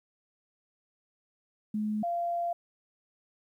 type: tone pair in turn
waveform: sine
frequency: 212.8 / 689.8 Hz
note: G#3 / F5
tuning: +42 / -22 cents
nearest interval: octave + minor sixth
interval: 2036 cents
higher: second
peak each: -28 / -28 dBFS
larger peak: neither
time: 1.74-2.03 / 2.03-2.53 s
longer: second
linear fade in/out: 5 ms
effects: 11-bit